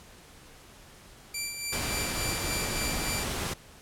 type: tone with tremolo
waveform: 10% pulse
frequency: 2349 Hz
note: D7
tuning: in tune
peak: -21 dBFS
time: 1.34-3.24 s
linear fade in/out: 5 ms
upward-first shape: sine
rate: 3.5 Hz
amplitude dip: 50%
type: noise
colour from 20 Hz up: pink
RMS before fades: -32 dBFS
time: 1.72-3.54 s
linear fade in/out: 10 ms
effects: pink hiss -52 dBFS RMS until 3.81 s + low-pass 12000 Hz 12 dB/octave